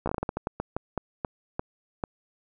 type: slowing click train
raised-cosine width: 1 ms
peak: -14 dBFS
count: 16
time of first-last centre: 0.06-2.038 s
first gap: 14 ms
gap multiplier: 1.28
effects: none